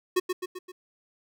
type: tone with echo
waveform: square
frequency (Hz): 365.6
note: F#4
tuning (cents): -21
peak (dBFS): -21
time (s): 0.16-0.2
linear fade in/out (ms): 10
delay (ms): 130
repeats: 4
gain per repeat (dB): -5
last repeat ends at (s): 0.72
effects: none